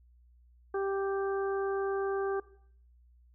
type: harmonic tone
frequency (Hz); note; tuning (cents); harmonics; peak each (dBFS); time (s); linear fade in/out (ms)
392; G4; 0; 1 / 2 / 3 / 4; -30 / -39 / -41 / -43; 0.74-2.4; 5
effects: noise-tail reverb RT60 0.6 s tail -18 dB re dry + added 60 Hz sine -58 dBFS peak until 3.34 s